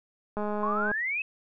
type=click train; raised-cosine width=1 ms; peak=-19 dBFS; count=115; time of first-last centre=0.37-0.915 s; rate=209 Hz
type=exponential sweep; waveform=sine; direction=up; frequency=1039 to 2632 Hz; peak=-27 dBFS; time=0.63-1.22 s; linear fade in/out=2 ms
effects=none